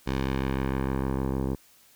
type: tone with low-pass filter sweep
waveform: 10% pulse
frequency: 66.6 Hz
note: C2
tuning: 31 cents sharp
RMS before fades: -28 dBFS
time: 0.06-1.56 s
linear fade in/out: 20 ms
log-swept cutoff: 4900 to 620 Hz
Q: 0.83
effects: white hiss -58 dBFS RMS until 1.95 s